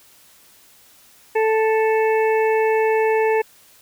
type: harmonic tone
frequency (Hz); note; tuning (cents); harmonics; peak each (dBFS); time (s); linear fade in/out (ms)
440; A4; 0; 1 / 2 / 4 / 5 / 6; -16 / -22 / -28 / -30 / -32; 1.35-3.42; 10
effects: white hiss -51 dBFS RMS until 3.81 s